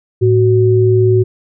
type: tone pair together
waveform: sine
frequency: 110 / 372.2 Hz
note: A2 / F#4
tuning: 0 / +10 cents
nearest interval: octave + major sixth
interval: 2110 cents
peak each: -10 dBFS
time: 0.21-1.24 s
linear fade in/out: 20 ms
effects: none